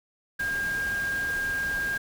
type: tone in noise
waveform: sine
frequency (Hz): 1612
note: G6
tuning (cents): +48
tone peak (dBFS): -26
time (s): 0.39-1.98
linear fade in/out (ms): 10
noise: pink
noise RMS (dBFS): -39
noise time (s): 0.39-1.98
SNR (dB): +10
effects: none